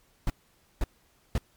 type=noise bursts; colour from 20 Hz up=brown; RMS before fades=-25 dBFS; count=3; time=0.27-1.38 s; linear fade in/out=2 ms; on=30 ms; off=510 ms; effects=pink hiss -65 dBFS RMS until 1.56 s + MP3 96 kbps